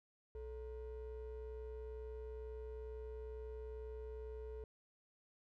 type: ring-modulated tone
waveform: triangle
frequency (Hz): 248.1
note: B3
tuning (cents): +8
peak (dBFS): -40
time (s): 0.35-4.64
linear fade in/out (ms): 2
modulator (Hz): 187
effects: none